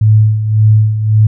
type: tone with tremolo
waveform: sine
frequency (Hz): 108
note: A2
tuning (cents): -32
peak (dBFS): -3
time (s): 0.01-1.27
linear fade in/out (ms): 5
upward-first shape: sine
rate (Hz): 1.8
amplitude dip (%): 65
effects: none